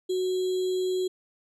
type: tone with sample-and-hold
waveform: sine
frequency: 369.7 Hz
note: F#4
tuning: 1 cent flat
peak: -24 dBFS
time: 0.09-1.08 s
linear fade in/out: 10 ms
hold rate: 3675 Hz
effects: low-pass 10000 Hz 12 dB/octave